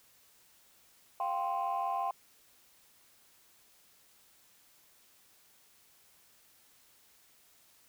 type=chord; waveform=sine; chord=F suspended second; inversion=none; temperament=equal; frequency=698.5 / 784 / 1046.5 Hz; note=F5 / G5 / C6; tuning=0 / 0 / 0 cents; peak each=-35 / -33 / -34 dBFS; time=1.2-2.11 s; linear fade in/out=2 ms; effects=tanh soft clip ceiling -25 dBFS + white hiss -64 dBFS RMS until 7.88 s